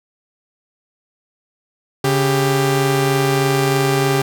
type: tone pair together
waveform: sawtooth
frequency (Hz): 139.5 / 395.3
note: C#3 / G4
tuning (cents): +11 / +15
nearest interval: octave + tritone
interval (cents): 1804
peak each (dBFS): -13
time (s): 2.04-4.22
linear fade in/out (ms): 5
effects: none